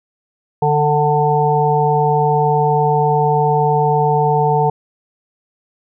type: harmonic tone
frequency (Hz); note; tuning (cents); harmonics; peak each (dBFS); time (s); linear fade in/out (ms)
148.7; D3; +22; 1 / 3 / 5 / 6; -17 / -17 / -17 / -17; 0.62-4.7; 5
effects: none